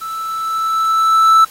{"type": "tone with level ramp", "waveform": "triangle", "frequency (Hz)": 1318.5, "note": "E6", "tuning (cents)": 0, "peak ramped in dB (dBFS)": [-21, -3], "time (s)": [0.01, 1.45], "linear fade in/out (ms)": 10, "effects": ["white hiss -39 dBFS RMS until 1.5 s", "AAC 48 kbps"]}